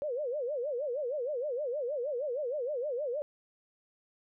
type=tone with vibrato; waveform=sine; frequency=537 Hz; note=C5; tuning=45 cents sharp; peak=-31 dBFS; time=0.02-3.22 s; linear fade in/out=0 ms; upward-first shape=sine; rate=6.4 Hz; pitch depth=230 cents each way; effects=none